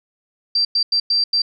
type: tone bursts at uneven times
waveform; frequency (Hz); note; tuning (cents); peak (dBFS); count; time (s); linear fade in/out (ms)
sine; 4699; D8; 0; -14; 5; 0.55-0.65 / 0.75-0.83 / 0.92-1 / 1.1-1.24 / 1.33-1.42; 5
effects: none